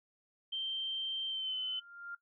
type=tone with pitch glide; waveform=sine; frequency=3136 to 3040 Hz; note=G7 to F#7; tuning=0 to +46 cents; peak=-34 dBFS; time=0.52-1.8 s; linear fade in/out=10 ms; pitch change=-54 cents; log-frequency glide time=1.28-1.55 s
type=tone with exponential growth; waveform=sine; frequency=1396.9 Hz; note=F6; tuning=in tune; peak=-39 dBFS; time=1.36-2.15 s; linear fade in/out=5 ms; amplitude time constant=170 ms
effects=noise-tail reverb RT60 0.1 s tail -17 dB re dry